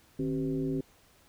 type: tone with frequency modulation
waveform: sine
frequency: 268.1 Hz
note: C4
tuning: 42 cents sharp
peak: -28 dBFS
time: 0.19-0.81 s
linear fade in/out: 5 ms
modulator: 117 Hz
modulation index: 1.1
effects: pink hiss -62 dBFS RMS until 1.28 s